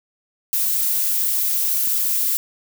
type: noise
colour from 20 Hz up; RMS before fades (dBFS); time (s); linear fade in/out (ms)
violet; -20; 0.53-2.37; 0
effects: none